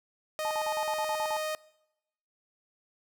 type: tone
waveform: sawtooth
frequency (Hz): 620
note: D#5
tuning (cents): -6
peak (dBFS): -27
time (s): 0.39-1.55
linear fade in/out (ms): 0
type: tone bursts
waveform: sine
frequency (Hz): 869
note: A5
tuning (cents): -22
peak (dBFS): -30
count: 9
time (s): 0.45-1.366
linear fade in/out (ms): 0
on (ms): 60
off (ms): 47
effects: noise-tail reverb RT60 0.9 s tail -23 dB re dry